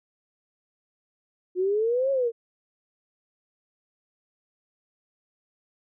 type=exponential two-way sweep; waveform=sine; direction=up then down; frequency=355.6 to 554.4 to 449.8 Hz; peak=-21 dBFS; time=1.55-2.32 s; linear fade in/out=50 ms; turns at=2.11 s; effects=none